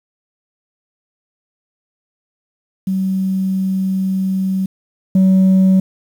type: tone pair in turn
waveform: sine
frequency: 190 / 189.16 Hz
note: F#3 / F#3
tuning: +46 / +39 cents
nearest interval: unison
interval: 7 cents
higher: first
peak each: -14 / -5 dBFS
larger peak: second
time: 2.87-4.66 / 5.15-5.8 s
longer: first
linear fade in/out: 5 ms
effects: tanh soft clip ceiling -7 dBFS + 7-bit